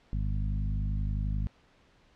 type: harmonic tone with a mistuned harmonic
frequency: 51 Hz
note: G#1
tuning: 31 cents flat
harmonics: 1 / 2 / 3 / 4 / 5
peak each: -29 / -34 / -38 / -41 / -48 dBFS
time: 0.13-1.47 s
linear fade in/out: 0 ms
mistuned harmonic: 1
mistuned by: -28 cents
effects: pink hiss -63 dBFS RMS until 2.15 s + low-pass 4000 Hz 12 dB/octave